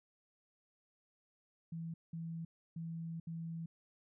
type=tone bursts at uneven times; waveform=sine; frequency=165 Hz; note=E3; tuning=2 cents sharp; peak=-40 dBFS; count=4; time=1.72-1.94 / 2.13-2.45 / 2.76-3.2 / 3.27-3.66 s; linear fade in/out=5 ms; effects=none